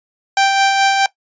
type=tone with tremolo; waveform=sawtooth; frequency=784 Hz; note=G5; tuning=in tune; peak=-6 dBFS; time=0.37-1.06 s; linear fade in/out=2 ms; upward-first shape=sine; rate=4.7 Hz; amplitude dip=35%; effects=noise-tail reverb RT60 0.1 s tail -18 dB re dry + resampled to 16000 Hz

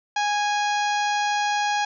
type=harmonic tone; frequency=827 Hz; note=G#5; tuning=8 cents flat; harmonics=1 / 2 / 3 / 4 / 5 / 6 / 7 / 8; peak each=-22 / -28 / -32 / -34 / -36 / -38 / -39 / -40 dBFS; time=0.16-1.85 s; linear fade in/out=5 ms; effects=none

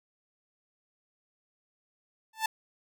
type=tone with exponential growth; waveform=sawtooth; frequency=882 Hz; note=A5; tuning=4 cents sharp; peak=-19 dBFS; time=2.33-2.46 s; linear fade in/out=5 ms; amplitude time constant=27 ms; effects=none

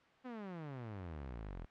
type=exponential sweep; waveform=sawtooth; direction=down; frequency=261.6 to 39 Hz; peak=-40 dBFS; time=0.24-1.66 s; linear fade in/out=20 ms; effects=white hiss -65 dBFS RMS until 1.7 s + low-pass 2000 Hz 12 dB/octave

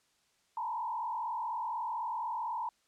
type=tone with frequency modulation; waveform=sine; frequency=935 Hz; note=A#5; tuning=5 cents sharp; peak=-33 dBFS; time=0.57-2.69 s; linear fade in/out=2 ms; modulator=44.1 Hz; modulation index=1.5; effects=white hiss -72 dBFS RMS until 2.87 s + low-pass 8000 Hz 12 dB/octave

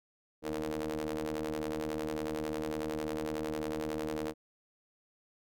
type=ring-modulated tone; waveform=sawtooth; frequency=76.5 Hz; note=D#2; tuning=29 cents flat; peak=-27 dBFS; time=0.42-4.34 s; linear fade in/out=50 ms; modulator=388 Hz; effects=none

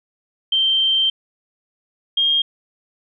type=tone pair in turn; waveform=sine; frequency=3136 / 3226 Hz; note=G7 / G7; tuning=0 / +49 cents; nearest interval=unison; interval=49 cents; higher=second; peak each=-14 dBFS; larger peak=neither; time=0.52-1.1 / 2.17-2.42 s; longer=first; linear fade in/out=5 ms; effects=none

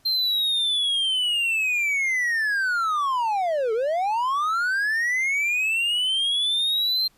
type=linear two-way sweep; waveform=triangle; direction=down then up; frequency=4171 to 427.2 to 4171 Hz; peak=-19 dBFS; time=0.05-7.08 s; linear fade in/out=10 ms; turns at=3.73 s; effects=pink hiss -61 dBFS RMS until 7.17 s + resampled to 32000 Hz

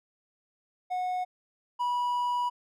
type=tone pair in turn; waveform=triangle; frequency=731 / 975.8 Hz; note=F#5 / B5; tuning=-21 / -21 cents; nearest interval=perfect fourth; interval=500 cents; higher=second; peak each=-26 / -24 dBFS; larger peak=second; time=0.9-1.25 / 1.79-2.5 s; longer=second; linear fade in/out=20 ms; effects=none

